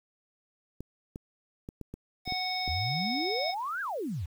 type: clicks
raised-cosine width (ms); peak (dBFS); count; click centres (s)
3; -26; 8; 0.806 / 1.159 / 1.689 / 1.813 / 1.94 / 2.277 / 2.323 / 2.678
type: harmonic tone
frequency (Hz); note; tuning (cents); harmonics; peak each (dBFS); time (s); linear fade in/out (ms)
740; F#5; 0; 1 / 3 / 5 / 7; -34 / -36 / -38 / -34; 2.25-3.55; 50
type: exponential two-way sweep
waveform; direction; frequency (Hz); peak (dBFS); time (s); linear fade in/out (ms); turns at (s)
sine; up then down; 72 to 1661.2 to 72; -31; 2.68-4.26; 10; 3.81
effects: 9-bit